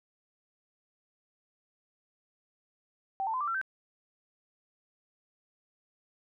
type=tone with pitch steps; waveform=sine; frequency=775 / 890.2 / 1022.6 / 1174.7 / 1349.4 / 1550 Hz; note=G5 / A5 / C6 / D6 / E6 / G6; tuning=-20 / +20 / -40 / 0 / +40 / -20 cents; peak=-29 dBFS; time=3.2-3.614 s; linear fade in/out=0 ms; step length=69 ms; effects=none